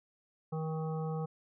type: harmonic tone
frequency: 158.5 Hz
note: D#3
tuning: 32 cents sharp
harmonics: 1 / 3 / 5 / 7 / 8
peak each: -34 / -40 / -44 / -50 / -52 dBFS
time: 0.52-1.26 s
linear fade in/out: 10 ms
effects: none